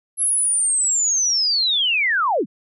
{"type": "linear sweep", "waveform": "sine", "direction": "down", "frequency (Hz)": [11120, 146.83], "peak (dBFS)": -16, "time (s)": [0.17, 2.46], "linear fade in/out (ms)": 50, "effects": []}